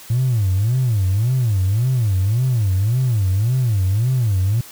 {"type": "tone with vibrato", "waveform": "triangle", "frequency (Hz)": 110, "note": "A2", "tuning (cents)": 0, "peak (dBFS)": -11, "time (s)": [0.1, 4.61], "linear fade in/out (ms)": 5, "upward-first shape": "sine", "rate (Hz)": 1.8, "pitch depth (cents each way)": 300, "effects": ["tanh soft clip ceiling -11 dBFS", "white hiss -40 dBFS RMS until 4.71 s"]}